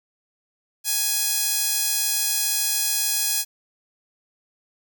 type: tone with high-pass filter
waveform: sawtooth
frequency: 833 Hz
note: G#5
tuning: 5 cents sharp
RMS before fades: -23 dBFS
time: 0.84-3.45 s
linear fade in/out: 50 ms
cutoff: 6100 Hz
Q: 0.64
effects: none